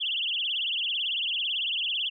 sine tone with vibrato, 3068 Hz, G7, 38 cents flat, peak -26 dBFS, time 0-2.1 s, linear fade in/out 20 ms, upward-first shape triangle, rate 18 Hz, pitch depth 240 cents each way, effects none

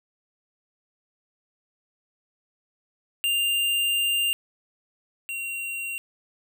square tone pair in turn, 2794 / 2751 Hz, F7 / F7, 0 / -27 cents, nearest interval unison, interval 27 cents, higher first, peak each -22 / -30 dBFS, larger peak first, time 3.24-4.33 / 5.29-5.98 s, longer first, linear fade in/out 0 ms, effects none

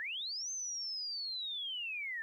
sine linear two-way sweep, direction up then down, 1661.2 to 6300 to 1753 Hz, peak -37 dBFS, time 0-2.22 s, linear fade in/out 0 ms, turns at 0.51 s, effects 12-bit

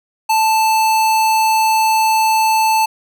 square tone, 880 Hz, A5, in tune, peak -12 dBFS, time 0.29-2.86 s, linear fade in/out 10 ms, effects none

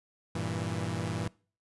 sawtooth chord, E diminished, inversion first, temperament equal, 98 / 116.54 / 164.81 Hz, G2 / Bb2 / E3, 0 / 0 / 0 cents, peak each -32 dBFS, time 0.35-1.28 s, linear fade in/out 5 ms, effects noise-tail reverb RT60 0.4 s tail -23 dB re dry + resampled to 24000 Hz

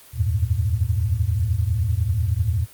sine tone cluster, 78 / 88.1 / 101.2 / 114 Hz, D#2 / F2 / G#2 / A#2, +5 / +16 / -44 / -38 cents, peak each -24 dBFS, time 0.13-2.67 s, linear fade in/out 50 ms, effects white hiss -47 dBFS RMS until 2.73 s + Opus 32 kbps

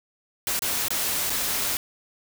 white noise with dropouts, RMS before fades -26 dBFS, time 0.47-1.77 s, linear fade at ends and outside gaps 1 ms, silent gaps 0.592-0.621 / 0.883-0.905 / 1.297-1.302 s, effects none

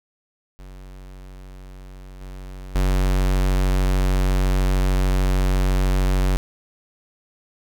square tone with level steps, 46.8 Hz, F#1, 20 cents sharp, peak -38 / -34 / -17 dBFS, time 0.59-6.37 s, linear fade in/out 0 ms, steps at 2.21 / 2.75 s, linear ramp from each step 5 ms, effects none

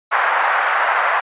white band-pass noise, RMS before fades -17 dBFS, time 0.11-1.21 s, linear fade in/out 20 ms, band 700 to 1700 Hz, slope 24 dB/octave, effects resampled to 8000 Hz

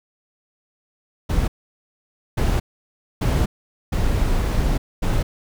brown noise bursts at uneven times, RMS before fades -19 dBFS, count 5, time 1.29-1.48 / 2.37-2.6 / 3.21-3.46 / 3.92-4.78 / 5.02-5.23 s, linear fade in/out 10 ms, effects none

